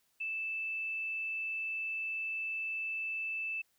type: tone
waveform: sine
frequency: 2637 Hz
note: E7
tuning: in tune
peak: -34 dBFS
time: 0.2-3.62 s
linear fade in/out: 10 ms
effects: white hiss -74 dBFS RMS until 3.78 s